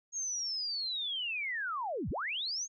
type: linear two-way sweep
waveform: sine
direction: down then up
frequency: 6600 to 42.7 to 6600 Hz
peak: -33 dBFS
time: 0.12-2.68 s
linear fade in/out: 50 ms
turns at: 2.1 s
effects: none